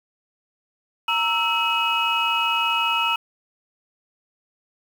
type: tone cluster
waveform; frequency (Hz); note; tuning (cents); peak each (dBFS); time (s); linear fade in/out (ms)
sine; 926 / 1321 / 2555 / 2905; A#5 / E6 / D#7 / F#7; -12 / +3 / +45 / -32; -24; 1.08-3.16; 5
effects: tanh soft clip ceiling -9 dBFS + 7-bit